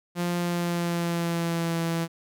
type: tone with pitch glide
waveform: sawtooth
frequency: 174.61 to 166.53 Hz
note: F3 to E3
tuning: 0 to +18 cents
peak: -21 dBFS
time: 0.15-2.08 s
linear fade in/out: 50 ms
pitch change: -82 cents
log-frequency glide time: 0.37-1.8 s
effects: none